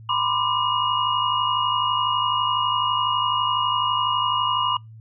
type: tone cluster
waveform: sine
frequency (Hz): 985 / 1037 / 1183 / 2877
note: B5 / C6 / D6 / F#7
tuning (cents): -5 / -16 / +12 / -49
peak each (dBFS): -25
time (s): 0.09-4.77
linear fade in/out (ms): 5
effects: noise-tail reverb RT60 0.2 s tail -26 dB re dry + added 111 Hz sine -40 dBFS peak until 5 s